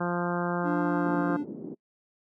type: harmonic tone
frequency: 174.9 Hz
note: F3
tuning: 3 cents sharp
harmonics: 1 / 2 / 3 / 4 / 5 / 6 / 7 / 8 / 9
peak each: -30 / -33 / -35 / -36 / -37 / -38 / -38 / -39 / -40 dBFS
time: 0-1.37 s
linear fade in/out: 10 ms
type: tone with pitch glide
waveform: triangle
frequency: 296.3 to 292.4 Hz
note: D4 to D4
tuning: +15 to -7 cents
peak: -25 dBFS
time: 0.63-1.45 s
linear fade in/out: 50 ms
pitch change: -22 cents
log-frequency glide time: 0.81-1.16 s
type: band-pass noise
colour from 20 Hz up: white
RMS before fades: -39 dBFS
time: 1.04-1.75 s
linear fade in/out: 20 ms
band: 190 to 340 Hz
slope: 24 dB/octave
effects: noise-tail reverb RT60 0.1 s tail -25 dB re dry